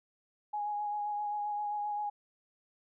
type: tone with vibrato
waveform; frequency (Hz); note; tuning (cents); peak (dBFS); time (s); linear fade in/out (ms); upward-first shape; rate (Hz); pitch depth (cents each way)
sine; 831; G#5; +1; -32; 0.53-2.1; 10; sine; 7.6; 18
effects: none